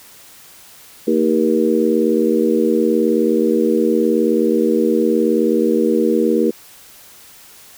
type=harmonic tone with a mistuned harmonic; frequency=79.1 Hz; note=D#2; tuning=29 cents sharp; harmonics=3 / 4 / 5 / 6; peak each=-18 / -18 / -18 / -18 dBFS; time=1.07-6.51 s; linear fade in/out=10 ms; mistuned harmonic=3; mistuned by=-67 cents; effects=white hiss -43 dBFS RMS until 7.77 s